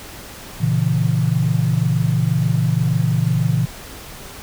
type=chord; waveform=sine; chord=A# diminished; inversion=none; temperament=equal; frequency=116.54 / 138.59 / 164.81 Hz; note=A#2 / C#3 / E3; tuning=0 / 0 / 0 cents; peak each=-19 dBFS; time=0.6-3.66 s; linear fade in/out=20 ms; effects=pink hiss -36 dBFS RMS until 4.42 s